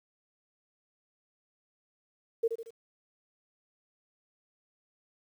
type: tone with echo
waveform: sine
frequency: 457.1 Hz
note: A#4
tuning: 34 cents flat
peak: -23 dBFS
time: 2.43-2.48 s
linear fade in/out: 10 ms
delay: 76 ms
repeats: 3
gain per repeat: -7 dB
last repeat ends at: 2.708 s
effects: 10-bit